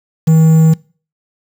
triangle tone with quantisation, 159.9 Hz, D#3, 48 cents sharp, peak -3 dBFS, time 0.27-0.74 s, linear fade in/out 10 ms, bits 5, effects noise-tail reverb RT60 0.4 s tail -23 dB re dry

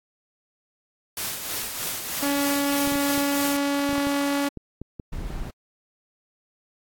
white noise with tremolo, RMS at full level -28 dBFS, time 1.17-3.57 s, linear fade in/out 2 ms, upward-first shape triangle, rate 3.2 Hz, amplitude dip 50%
sawtooth tone, 282.9 Hz, C#4, 35 cents sharp, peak -18 dBFS, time 2.22-4.49 s, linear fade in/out 10 ms
clicks, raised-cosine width 3 ms, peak -22 dBFS, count 12, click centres 2.874 / 2.922 / 2.956 / 3.178 / 3.892 / 3.93 / 3.981 / 4.07 / 4.573 / 4.816 / 4.998 / 5.304 s
brown noise, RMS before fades -31 dBFS, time 5.12-5.51 s, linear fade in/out 10 ms
effects AAC 64 kbps

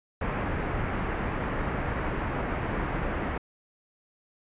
pink low-pass noise, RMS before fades -30 dBFS, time 0.21-3.38 s, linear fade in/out 5 ms, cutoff 2100 Hz, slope 24 dB/octave, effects resampled to 8000 Hz

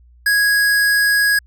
square tone, 1658 Hz, G#6, 3 cents flat, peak -13 dBFS, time 0.26-1.39 s, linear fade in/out 5 ms, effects added 60 Hz sine -45 dBFS peak until 1.46 s

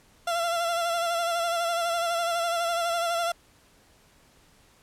30% pulse tone with vibrato, 681 Hz, F5, 44 cents flat, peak -22 dBFS, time 0.27-3.32 s, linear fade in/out 5 ms, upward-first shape sine, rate 12 Hz, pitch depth 38 cents each way, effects pink hiss -59 dBFS RMS until 4.82 s + low-pass 12000 Hz 12 dB/octave

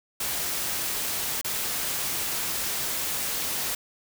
white noise with dropouts, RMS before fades -29 dBFS, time 0.2-3.75 s, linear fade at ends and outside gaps 5 ms, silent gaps 1.414-1.444 s, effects none

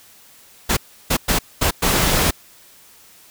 pink noise bursts at uneven times, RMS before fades -17 dBFS, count 5, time 0.69-0.77 / 1.1-1.17 / 1.28-1.39 / 1.61-1.71 / 1.82-2.31 s, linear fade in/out 10 ms, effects white hiss -48 dBFS RMS until 3.3 s

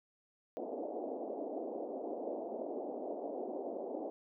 white band-pass noise, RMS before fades -41 dBFS, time 0.57-4.1 s, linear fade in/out 0 ms, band 250 to 710 Hz, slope 48 dB/octave, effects none

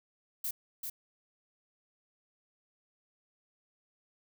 violet noise with echo, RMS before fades -35 dBFS, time 0.44-0.51 s, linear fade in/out 5 ms, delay 390 ms, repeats 1, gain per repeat -4 dB, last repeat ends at 0.9 s, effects none

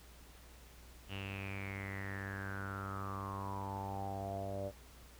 sawtooth tone with low-pass filter sweep, 98 Hz, G2, in tune, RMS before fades -42 dBFS, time 1.08-4.72 s, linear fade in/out 50 ms, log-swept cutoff 2900 to 580 Hz, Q 9.8, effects added 60 Hz sine -57 dBFS peak until 5.19 s + pink hiss -60 dBFS RMS until 5.19 s

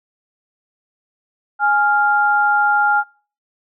sine tone pair together, 830.6 / 1396.9 Hz, G#5 / F6, 0 / 0 cents, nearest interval major sixth, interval 900 cents, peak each -15 dBFS, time 1.59-3.04 s, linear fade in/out 50 ms, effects noise-tail reverb RT60 0.4 s tail -24 dB re dry

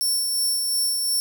15% pulse tone with tremolo, 5430 Hz, F8, 50 cents flat, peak -14 dBFS, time 0.01-1.2 s, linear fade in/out 0 ms, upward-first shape sine, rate 2.8 Hz, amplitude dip 30%, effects none

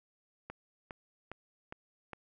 click train, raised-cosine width 0.5 ms, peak -27 dBFS, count 5, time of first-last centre 0.5-2.133 s, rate 2.45 Hz, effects none

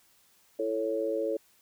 sine chord, A major, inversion second, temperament equal with one note detuned, 332.7 / 440 / 554.4 Hz, E4 / A4 / C#5, +16 / 0 / 0 cents, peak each -34 / -31 / -31 dBFS, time 0.59-1.37 s, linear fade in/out 5 ms, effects white hiss -64 dBFS RMS until 1.61 s

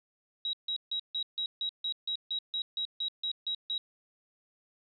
sine tone bursts, 3843 Hz, B7, 48 cents flat, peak -30 dBFS, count 15, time 0.45-3.78 s, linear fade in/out 2 ms, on 82 ms, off 150 ms, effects none

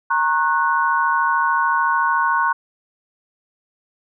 sine chord, F# major, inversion first, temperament equal with one note detuned, 932.3 / 1085.9 / 1480 Hz, A#5 / C#6 / F#6, 0 / -36 / 0 cents, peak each -20 / -19 / -20 dBFS, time 0.1-2.53 s, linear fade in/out 10 ms, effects none

